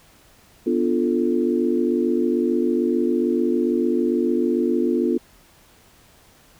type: chord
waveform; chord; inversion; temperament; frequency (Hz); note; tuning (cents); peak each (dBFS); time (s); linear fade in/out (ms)
sine; B half-diminished seventh; none; equal; 246.9 / 293.7 / 349.2 / 440; B3 / D4 / F4 / A4; 0 / 0 / 0 / 0; -22 / -25 / -21 / -26; 0.66-5.18; 10
effects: pink hiss -53 dBFS RMS until 6.59 s